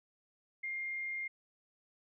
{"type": "tone", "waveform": "sine", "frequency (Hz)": 2117, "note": "C7", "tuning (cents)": 20, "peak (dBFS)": -36, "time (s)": [0.63, 1.28], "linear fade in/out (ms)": 10, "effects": []}